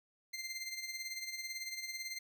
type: tone with tremolo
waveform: 20% pulse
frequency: 2089 Hz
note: C7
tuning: 3 cents flat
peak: -33 dBFS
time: 0.33-2.19 s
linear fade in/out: 10 ms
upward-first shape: sine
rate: 18 Hz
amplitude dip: 60%
effects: none